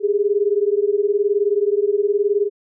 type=beating tone pair; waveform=sine; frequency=399.3 / 418.3 Hz; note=G4 / G#4; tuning=+32 / +12 cents; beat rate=19 Hz; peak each=-18 dBFS; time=0-2.5 s; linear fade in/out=50 ms; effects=none

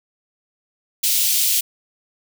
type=high-pass noise; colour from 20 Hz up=white; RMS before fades=-18 dBFS; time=1.03-1.61 s; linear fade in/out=10 ms; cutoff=2800 Hz; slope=24 dB/octave; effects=none

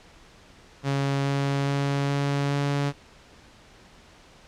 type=tone with pitch steps; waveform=sawtooth; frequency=138.59 / 139.47 / 140.36 / 141.26 / 142.16 Hz; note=C#3 / C#3 / C#3 / C#3 / C#3; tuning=0 / +11 / +22 / +33 / +44 cents; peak=-19 dBFS; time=0.83-2.93 s; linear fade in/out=50 ms; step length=420 ms; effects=pink hiss -52 dBFS RMS until 4.47 s + low-pass 6000 Hz 12 dB/octave

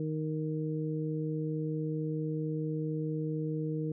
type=harmonic tone; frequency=155.56 Hz; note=D#3; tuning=in tune; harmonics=1 / 2 / 3; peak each=-33 / -36 / -38 dBFS; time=0-3.92 s; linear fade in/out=2 ms; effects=none

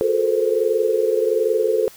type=tone cluster; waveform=sine; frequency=362 / 432.4 / 453.7 / 518 Hz; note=F#4 / A4 / A#4 / C5; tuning=-38 / -30 / -47 / -17 cents; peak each=-25 / -19 / -22 / -22 dBFS; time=0.01-1.88 s; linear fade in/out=0 ms; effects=white hiss -45 dBFS RMS until 1.96 s

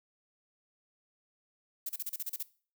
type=noise bursts; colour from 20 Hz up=violet; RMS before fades=-36 dBFS; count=9; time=1.86-2.429 s; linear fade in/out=5 ms; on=33 ms; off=34 ms; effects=noise-tail reverb RT60 0.4 s tail -19 dB re dry

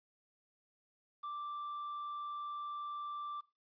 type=tone with quantisation; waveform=triangle; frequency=1174.7 Hz; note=D6; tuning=in tune; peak=-38 dBFS; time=1.23-3.41 s; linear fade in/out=10 ms; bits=11; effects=noise-tail reverb RT60 0.3 s tail -21 dB re dry + resampled to 11025 Hz

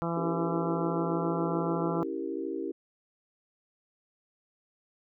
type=harmonic tone; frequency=168.3 Hz; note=E3; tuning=36 cents sharp; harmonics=1 / 2 / 3 / 4 / 5 / 6 / 7 / 8; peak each=-32 / -35 / -37 / -38 / -39 / -40 / -40 / -41 dBFS; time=0.02-2.03 s; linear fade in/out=0 ms
type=chord; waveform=sine; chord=C# diminished seventh; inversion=none; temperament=equal; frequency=277.2 / 329.6 / 392 / 466.2 Hz; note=C#4 / E4 / G4 / Bb4; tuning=0 / 0 / 0 / 0 cents; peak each=-38 / -35 / -36 / -40 dBFS; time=0.16-2.72 s; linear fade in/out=10 ms
effects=none

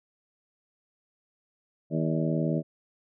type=harmonic tone with a mistuned harmonic; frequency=79.5 Hz; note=D#2; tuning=38 cents sharp; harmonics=2 / 3 / 4 / 5 / 6 / 7 / 8; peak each=-27 / -31 / -32 / -36 / -39 / -35 / -37 dBFS; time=1.9-2.63 s; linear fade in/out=50 ms; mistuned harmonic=7; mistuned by=+58 cents; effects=none

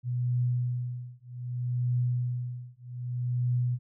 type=tone with tremolo; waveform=sine; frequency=123.2 Hz; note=B2; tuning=4 cents flat; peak=-23 dBFS; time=0.03-3.79 s; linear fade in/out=50 ms; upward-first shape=triangle; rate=0.64 Hz; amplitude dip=100%; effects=none

